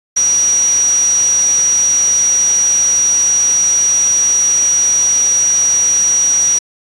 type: tone in noise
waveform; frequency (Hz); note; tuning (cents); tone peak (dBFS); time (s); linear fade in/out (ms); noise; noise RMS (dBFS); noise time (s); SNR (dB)
sine; 5780; F#8; -41; -9; 0.16-6.59; 10; white; -24; 0.16-6.59; +12
effects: resampled to 22050 Hz